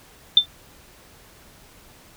sine tone with exponential decay, 3561 Hz, A7, 20 cents sharp, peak -5 dBFS, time 0.37-0.46 s, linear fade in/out 2 ms, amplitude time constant 19 ms, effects pink hiss -50 dBFS RMS until 2.16 s

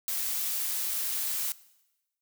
blue noise, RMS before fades -31 dBFS, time 0.08-1.52 s, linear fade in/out 0 ms, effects noise-tail reverb RT60 1.0 s tail -20 dB re dry

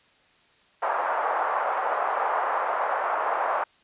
white band-pass noise, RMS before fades -26 dBFS, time 0.82-3.64 s, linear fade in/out 5 ms, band 600 to 1200 Hz, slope 24 dB/octave, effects white hiss -60 dBFS RMS until 3.83 s + resampled to 8000 Hz

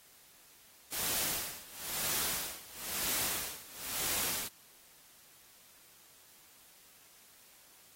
white noise with tremolo, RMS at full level -33 dBFS, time 0.92-4.48 s, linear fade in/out 5 ms, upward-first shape sine, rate 1 Hz, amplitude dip 90%, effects white hiss -60 dBFS RMS until 7.95 s + AAC 48 kbps

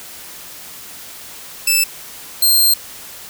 10% pulse tone pair in turn, 2637 / 4179 Hz, E7 / C8, 0 / -3 cents, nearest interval minor sixth, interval 797 cents, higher second, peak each -3 dBFS, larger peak neither, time 1.67-1.84 / 2.42-2.74 s, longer second, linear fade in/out 5 ms, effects white hiss -35 dBFS RMS until 3.29 s

